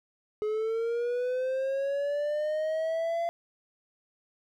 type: linear sweep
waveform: triangle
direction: up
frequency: 422 to 684 Hz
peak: -25 dBFS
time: 0.42-3.29 s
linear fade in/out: 0 ms
effects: none